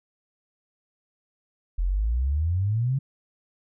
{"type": "exponential sweep", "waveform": "sine", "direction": "up", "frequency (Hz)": [41.32, 140], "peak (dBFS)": -21, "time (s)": [1.78, 2.99], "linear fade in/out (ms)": 10, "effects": []}